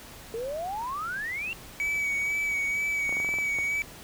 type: exponential sweep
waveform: sine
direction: up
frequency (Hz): 440 to 2794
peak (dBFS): -30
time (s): 0.34-1.53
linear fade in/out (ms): 0
type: tone with vibrato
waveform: triangle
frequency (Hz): 2271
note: C#7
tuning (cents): +41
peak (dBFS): -24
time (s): 1.8-3.82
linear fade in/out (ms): 0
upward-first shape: sine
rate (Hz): 2.1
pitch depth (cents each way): 26
type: clicks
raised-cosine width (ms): 1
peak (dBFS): -24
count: 9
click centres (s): 3.093 / 3.126 / 3.169 / 3.201 / 3.247 / 3.29 / 3.34 / 3.386 / 3.587
effects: pink hiss -46 dBFS RMS until 4.03 s